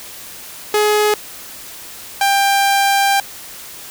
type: tone pair in turn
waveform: sawtooth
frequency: 421 / 792.5 Hz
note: G#4 / G5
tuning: +24 / +19 cents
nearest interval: major seventh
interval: 1095 cents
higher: second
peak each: -8 dBFS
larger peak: neither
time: 0.74-1.14 / 2.21-3.2 s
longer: second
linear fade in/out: 2 ms
effects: white hiss -34 dBFS RMS until 3.9 s